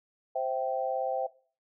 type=chord; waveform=sine; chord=C major; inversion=none; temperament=equal with one note detuned; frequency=523.3 / 659.3 / 777.2 Hz; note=C5 / E5 / G5; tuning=0 / 0 / -15 cents; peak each=-32 dBFS; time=0.35-1.27 s; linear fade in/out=10 ms; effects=noise-tail reverb RT60 0.4 s tail -19 dB re dry